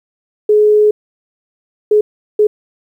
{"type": "tone bursts at uneven times", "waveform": "sine", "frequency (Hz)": 422.3, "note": "G#4", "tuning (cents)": 29, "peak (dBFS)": -6, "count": 3, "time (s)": [[0.49, 0.91], [1.91, 2.01], [2.39, 2.47]], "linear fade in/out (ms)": 5, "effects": ["8-bit"]}